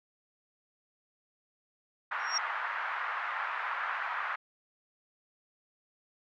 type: band-pass noise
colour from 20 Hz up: white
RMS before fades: -35 dBFS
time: 2.11-4.36 s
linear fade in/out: 10 ms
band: 910 to 1700 Hz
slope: 24 dB/octave
type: tone with exponential growth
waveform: sine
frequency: 5588 Hz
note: F8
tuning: in tune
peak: -25 dBFS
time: 2.19-2.38 s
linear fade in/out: 5 ms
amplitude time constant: 41 ms
effects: none